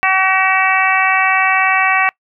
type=harmonic tone; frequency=379.7 Hz; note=F#4; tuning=45 cents sharp; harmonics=2 / 3 / 4 / 5 / 6 / 7; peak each=-17 / -17 / -21 / -17 / -18 / -19 dBFS; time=0.03-2.09 s; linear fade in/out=0 ms; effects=noise-tail reverb RT60 0.1 s tail -25 dB re dry